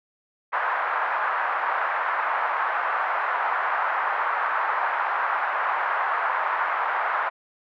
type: band-pass noise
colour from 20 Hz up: pink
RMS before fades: -25 dBFS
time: 0.52-7.3 s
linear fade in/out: 20 ms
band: 830 to 1600 Hz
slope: 24 dB/octave
effects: none